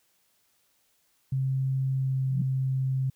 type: tone with pitch glide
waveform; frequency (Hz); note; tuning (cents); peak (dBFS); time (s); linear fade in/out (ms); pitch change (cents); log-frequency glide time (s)
sine; 133.1 to 132.18; C3 to C3; +30 to +18; -24; 1.32-3.1; 5; -12; 1.94-2.23
type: tone with exponential growth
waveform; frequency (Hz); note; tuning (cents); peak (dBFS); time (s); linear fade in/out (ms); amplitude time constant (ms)
sine; 174.61; F3; 0; -24; 2.22-2.42; 5; 43
effects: white hiss -69 dBFS RMS until 3.15 s

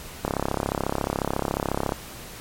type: click train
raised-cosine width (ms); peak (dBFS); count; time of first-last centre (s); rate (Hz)
1; -9; 58; 0.25-1.922; 34.1
effects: pink hiss -40 dBFS RMS until 2.4 s + MP3 64 kbps

